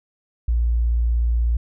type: tone with tanh clipping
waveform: triangle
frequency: 58.27 Hz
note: A#1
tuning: in tune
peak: -16 dBFS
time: 0.48-1.57 s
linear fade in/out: 5 ms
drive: 4 dB
effects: none